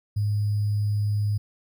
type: tone with sample-and-hold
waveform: sine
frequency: 103.83 Hz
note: G#2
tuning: in tune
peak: -21 dBFS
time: 0.16-1.38 s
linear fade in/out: 10 ms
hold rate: 4900 Hz
effects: none